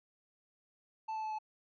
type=tone with pitch steps; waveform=triangle; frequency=880 / 873.9 / 867.9 / 861.9 Hz; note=A5 / A5 / A5 / A5; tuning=0 / -12 / -24 / -36 cents; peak=-34 dBFS; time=1.08-1.388 s; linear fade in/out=10 ms; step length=77 ms; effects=resampled to 16000 Hz